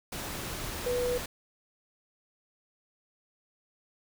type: tone in noise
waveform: sine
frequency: 491.9 Hz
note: B4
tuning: 7 cents flat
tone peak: -27 dBFS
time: 0.86-1.18 s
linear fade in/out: 5 ms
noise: pink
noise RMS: -37 dBFS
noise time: 0.12-1.26 s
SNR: +7 dB
effects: none